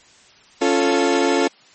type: chord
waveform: 30% pulse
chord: Db augmented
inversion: none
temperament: equal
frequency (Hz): 277.2 / 349.2 / 440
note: Db4 / F4 / A4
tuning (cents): 0 / 0 / 0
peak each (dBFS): -17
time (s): 0.61-1.48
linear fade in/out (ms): 10
effects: white hiss -50 dBFS RMS until 1.74 s + MP3 32 kbps